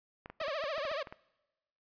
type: clicks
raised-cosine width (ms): 0.5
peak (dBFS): -29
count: 10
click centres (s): 0.259 / 0.3 / 0.414 / 0.482 / 0.639 / 0.781 / 0.852 / 0.915 / 1.072 / 1.125
type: tone with vibrato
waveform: sawtooth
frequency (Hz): 596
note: D5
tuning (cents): +25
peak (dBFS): -30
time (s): 0.4-1.03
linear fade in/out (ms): 5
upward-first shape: triangle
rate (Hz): 14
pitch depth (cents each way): 200
effects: noise-tail reverb RT60 1.0 s tail -23 dB re dry + resampled to 11025 Hz